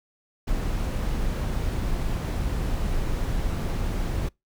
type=noise; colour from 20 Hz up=brown; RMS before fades=-26 dBFS; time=0.47-4.29 s; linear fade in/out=10 ms; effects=noise-tail reverb RT60 0.2 s tail -26 dB re dry